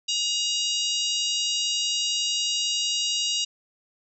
harmonic tone, 951 Hz, A#5, 34 cents sharp, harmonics 3 / 4 / 5 / 6 / 7 / 8, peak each -27 / -29 / -31 / -33 / -34 / -35 dBFS, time 0.08-3.45 s, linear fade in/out 10 ms, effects none

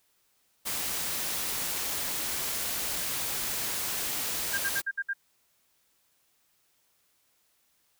white noise, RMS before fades -32 dBFS, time 0.65-4.82 s, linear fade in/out 20 ms
sine tone bursts, 1600 Hz, G6, 35 cents sharp, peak -27 dBFS, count 6, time 4.53-5.135 s, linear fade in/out 10 ms, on 50 ms, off 61 ms
effects white hiss -70 dBFS RMS until 7.99 s

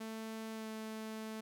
sawtooth tone with pitch glide, 221.6 to 219.2 Hz, A3 to A3, +13 to -6 cents, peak -38 dBFS, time 0-1.41 s, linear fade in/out 10 ms, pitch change -19 cents, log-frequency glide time 0.53-0.68 s, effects none

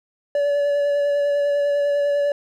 triangle tone with vibrato, 574 Hz, D5, 40 cents flat, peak -15 dBFS, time 0.35-2.32 s, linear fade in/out 2 ms, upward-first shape sine, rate 10 Hz, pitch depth 14 cents each way, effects none

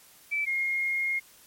sine tone pair in turn, 2317 / 2141 Hz, D7 / C7, -24 / +39 cents, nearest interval minor second, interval 137 cents, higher first, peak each -25 dBFS, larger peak neither, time 0.31-0.46 / 0.46-1.2 s, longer second, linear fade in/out 20 ms, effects white hiss -55 dBFS RMS until 1.46 s + MP3 64 kbps

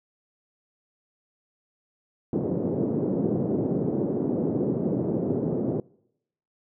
white band-pass noise, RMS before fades -26 dBFS, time 2.33-5.8 s, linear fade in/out 2 ms, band 130 to 420 Hz, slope 24 dB/octave, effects noise-tail reverb RT60 0.8 s tail -25 dB re dry

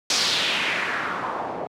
white noise with low-pass filter sweep, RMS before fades -25 dBFS, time 0.1-1.67 s, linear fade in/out 2 ms, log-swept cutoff 5400 to 630 Hz, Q 2.3, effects high-pass 150 Hz 12 dB/octave

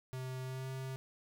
square tone with pitch glide, 129.4 to 131.89 Hz, C3 to C3, -19 to +14 cents, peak -40 dBFS, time 0.13-0.96 s, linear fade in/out 0 ms, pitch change +33 cents, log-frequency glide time 0.43-0.69 s, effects none

